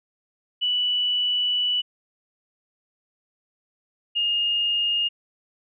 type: tone pair in turn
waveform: sine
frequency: 2960 / 2839 Hz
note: F#7 / F7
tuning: 0 / +28 cents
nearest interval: minor second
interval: 72 cents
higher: first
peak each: -20 dBFS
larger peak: neither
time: 0.61-1.82 / 4.15-5.09 s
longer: first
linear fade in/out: 20 ms
effects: none